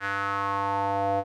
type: tone with band-pass filter sweep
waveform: square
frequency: 99.1 Hz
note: G2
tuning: 19 cents sharp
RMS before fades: -27 dBFS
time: 0-1.24 s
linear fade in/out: 50 ms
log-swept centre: 1600 to 640 Hz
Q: 4.1
effects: none